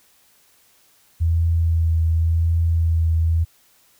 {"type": "tone with vibrato", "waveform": "sine", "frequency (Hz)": 82.41, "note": "E2", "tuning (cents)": 0, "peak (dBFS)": -15, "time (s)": [1.2, 3.45], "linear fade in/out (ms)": 20, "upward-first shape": "triangle", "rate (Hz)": 0.9, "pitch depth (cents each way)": 22, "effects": ["white hiss -57 dBFS RMS until 3.99 s"]}